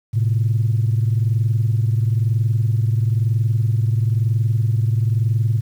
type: tone pair together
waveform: sine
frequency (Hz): 109.1 / 130.12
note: A2 / C3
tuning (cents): -14 / -9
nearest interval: minor third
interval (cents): 305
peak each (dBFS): -15 / -20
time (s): 0.13-5.61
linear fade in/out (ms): 20
effects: tanh soft clip ceiling -9 dBFS + 8-bit